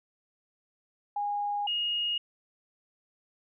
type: tone pair in turn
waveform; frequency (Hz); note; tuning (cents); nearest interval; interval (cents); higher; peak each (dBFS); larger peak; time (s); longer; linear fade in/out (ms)
sine; 820 / 2865; G#5 / F7; -22 / +44; octave + minor seventh; 2166; second; -28 / -27; second; 1.16-1.67 / 1.67-2.18; neither; 5
effects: none